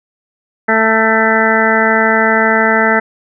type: harmonic tone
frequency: 221.8 Hz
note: A3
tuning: 14 cents sharp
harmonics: 1 / 2 / 3 / 4 / 6 / 7 / 8 / 9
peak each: -17 / -17 / -17 / -17 / -17 / -17 / -17 / -17 dBFS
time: 0.68-3 s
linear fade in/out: 10 ms
effects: none